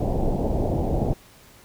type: low-pass noise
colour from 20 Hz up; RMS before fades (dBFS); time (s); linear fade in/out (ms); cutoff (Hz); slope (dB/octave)
pink; -23; 0-1.14; 10; 790; 48
effects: pink hiss -51 dBFS RMS until 1.64 s